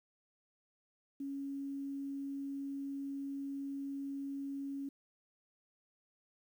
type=tone with quantisation; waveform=sine; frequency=277 Hz; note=C#4; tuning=1 cent flat; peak=-38 dBFS; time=1.2-4.89 s; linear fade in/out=5 ms; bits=11; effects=none